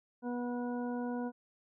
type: harmonic tone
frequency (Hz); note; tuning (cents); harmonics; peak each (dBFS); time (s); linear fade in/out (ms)
243.7; B3; -23; 1 / 2 / 3 / 4 / 6; -35 / -41 / -45 / -47 / -51; 0.22-1.32; 50
effects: none